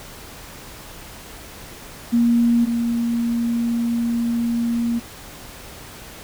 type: tone pair in turn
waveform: sine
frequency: 235.6 / 234.4 Hz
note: A#3 / A#3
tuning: +19 / +10 cents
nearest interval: unison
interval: 9 cents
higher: first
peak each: -13 / -18 dBFS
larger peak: first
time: 2.12-2.66 / 2.66-5 s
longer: second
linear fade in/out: 20 ms
effects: pink hiss -39 dBFS RMS until 6.23 s